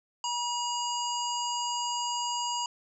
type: harmonic tone with a mistuned harmonic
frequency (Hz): 960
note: B5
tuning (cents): -49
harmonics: 1 / 3 / 5 / 7 / 8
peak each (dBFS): -31 / -36 / -38 / -39 / -40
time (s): 0.24-2.66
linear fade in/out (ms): 2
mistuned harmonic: 8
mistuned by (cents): -66
effects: none